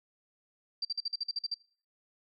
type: tone bursts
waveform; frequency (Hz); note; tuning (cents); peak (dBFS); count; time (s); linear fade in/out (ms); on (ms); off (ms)
sine; 4699; D8; 0; -30; 10; 0.82-1.543; 5; 30; 47
effects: noise-tail reverb RT60 0.5 s tail -25 dB re dry